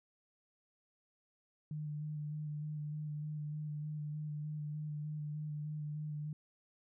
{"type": "tone with vibrato", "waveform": "sine", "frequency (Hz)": 150.6, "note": "D3", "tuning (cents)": 44, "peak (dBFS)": -38, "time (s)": [1.71, 6.33], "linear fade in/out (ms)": 2, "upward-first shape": "square", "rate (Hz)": 3.3, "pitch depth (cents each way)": 16, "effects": []}